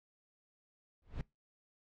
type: noise with exponential growth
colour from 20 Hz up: brown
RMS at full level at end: -34 dBFS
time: 1.02-1.21 s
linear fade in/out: 1 ms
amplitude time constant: 40 ms
effects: noise-tail reverb RT60 0.2 s tail -22 dB re dry + low-pass 4000 Hz 12 dB/octave